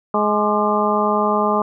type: harmonic tone with a mistuned harmonic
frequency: 210 Hz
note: G#3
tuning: 19 cents sharp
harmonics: 1 / 2 / 3 / 4 / 5 / 6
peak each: -22 / -22 / -22 / -22 / -22 / -22 dBFS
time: 0.14-1.62 s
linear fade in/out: 2 ms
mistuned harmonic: 6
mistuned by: -87 cents
effects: none